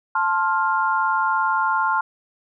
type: chord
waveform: sine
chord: F major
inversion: first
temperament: equal with one note detuned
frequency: 880 / 1057.4 / 1396.9 Hz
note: A5 / C6 / F6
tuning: 0 / +18 / 0 cents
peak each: -22 dBFS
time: 0.15-2.01 s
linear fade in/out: 5 ms
effects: none